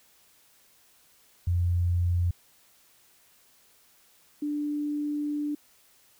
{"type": "tone pair in turn", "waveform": "sine", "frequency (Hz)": [87.6, 294.7], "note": ["F2", "D4"], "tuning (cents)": [6, 6], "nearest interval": "octave + major sixth", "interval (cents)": 2100, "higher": "second", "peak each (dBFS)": [-22, -27], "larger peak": "first", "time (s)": [[1.47, 2.31], [4.42, 5.55]], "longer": "second", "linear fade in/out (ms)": 5, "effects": ["white hiss -61 dBFS RMS until 6.19 s"]}